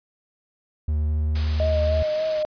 triangle tone with pitch glide, 75.8 to 76.5 Hz, D#2 to D#2, -45 to -29 cents, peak -18 dBFS, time 0.88-2.03 s, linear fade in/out 5 ms, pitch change +16 cents, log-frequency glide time 1.04-1.22 s
white noise, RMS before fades -34 dBFS, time 1.35-2.43 s, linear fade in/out 5 ms
sine tone with vibrato, 622.3 Hz, D#5, in tune, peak -21 dBFS, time 1.6-2.45 s, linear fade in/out 0 ms, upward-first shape sine, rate 3.4 Hz, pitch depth 28 cents each way
effects resampled to 11025 Hz

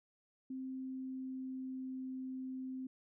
sine tone with pitch glide, 261.6 to 259.9 Hz, C4 to C4, 0 to -11 cents, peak -40 dBFS, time 0.5-2.87 s, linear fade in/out 5 ms, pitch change -11 cents, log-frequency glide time 0.73-2.09 s, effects none

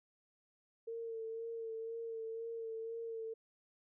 sine tone with vibrato, 453.7 Hz, A#4, 47 cents flat, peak -40 dBFS, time 0.87-3.34 s, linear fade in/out 10 ms, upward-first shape sine, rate 2 Hz, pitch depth 26 cents each way, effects none

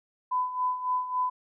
sine tone with tremolo, 1004 Hz, B5, 28 cents sharp, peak -23 dBFS, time 0.31-1.3 s, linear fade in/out 10 ms, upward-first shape sine, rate 3.6 Hz, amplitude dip 70%, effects none

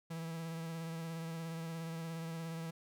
45% pulse tone with vibrato, 164.2 Hz, E3, 6 cents flat, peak -40 dBFS, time 0.1-2.71 s, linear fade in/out 10 ms, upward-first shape triangle, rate 17 Hz, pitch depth 29 cents each way, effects none

